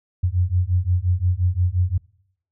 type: beating tone pair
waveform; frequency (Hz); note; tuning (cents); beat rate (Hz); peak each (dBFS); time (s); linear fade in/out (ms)
sine; 87.31 / 93.01; F2 / F#2; 0 / +10; 5.7; -20; 0.23-1.98; 10
effects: noise-tail reverb RT60 0.7 s tail -24 dB re dry